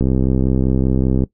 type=click train; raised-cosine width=3 ms; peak=-4 dBFS; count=81; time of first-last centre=0.01-1.237 s; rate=65.2 Hz; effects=noise-tail reverb RT60 0.1 s tail -18 dB re dry